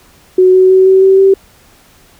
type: tone with pitch steps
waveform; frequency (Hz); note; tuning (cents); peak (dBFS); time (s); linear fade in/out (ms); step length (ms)
sine; 370 / 373.4 / 376.9 / 380.4 / 383.9 / 387.5; F#4 / F#4 / F#4 / F#4 / G4 / G4; 0 / +16 / +32 / +48 / -36 / -20; -3; 0.38-1.34; 5; 160
effects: pink hiss -45 dBFS RMS until 2.19 s